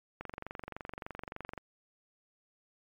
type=click train; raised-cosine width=0.5 ms; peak=-25 dBFS; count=33; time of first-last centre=0.21-1.578 s; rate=23.4 Hz; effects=MP3 96 kbps